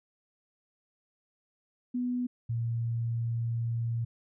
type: tone pair in turn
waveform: sine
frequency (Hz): 247.1 / 116.25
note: B3 / A#2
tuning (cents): +1 / -4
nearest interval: octave + minor second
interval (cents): 1305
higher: first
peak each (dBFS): -28 / -28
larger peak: neither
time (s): 1.94-2.27 / 2.49-4.05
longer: second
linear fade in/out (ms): 10
effects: none